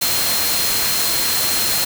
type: tone in noise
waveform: sine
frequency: 4187 Hz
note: C8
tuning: in tune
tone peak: -23 dBFS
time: 0.01-1.85 s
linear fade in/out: 10 ms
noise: white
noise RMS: -19 dBFS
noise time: 0.01-1.85 s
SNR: -7 dB
effects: none